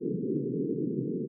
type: band-pass noise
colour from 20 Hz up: white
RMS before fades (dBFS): -31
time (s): 0-1.28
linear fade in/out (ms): 50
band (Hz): 130 to 450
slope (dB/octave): 96
effects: none